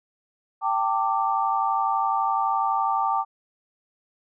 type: chord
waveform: sine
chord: G suspended second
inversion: none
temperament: equal with one note detuned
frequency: 784 / 895.9 / 1174.7 Hz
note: G5 / A5 / D6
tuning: 0 / +31 / 0 cents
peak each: -25 dBFS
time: 0.61-3.25 s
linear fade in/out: 50 ms
effects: none